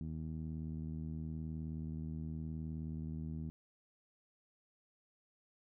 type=tone with low-pass filter; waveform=15% pulse; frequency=79.1 Hz; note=D#2; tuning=29 cents sharp; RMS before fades=-42 dBFS; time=0.01-3.5 s; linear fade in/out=0 ms; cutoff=210 Hz; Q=1.5; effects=none